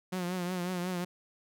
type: tone with vibrato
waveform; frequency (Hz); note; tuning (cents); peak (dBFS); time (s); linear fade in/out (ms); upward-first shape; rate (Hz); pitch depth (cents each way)
sawtooth; 180; F#3; -47; -28; 0.12-1.05; 10; triangle; 5.5; 68
effects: none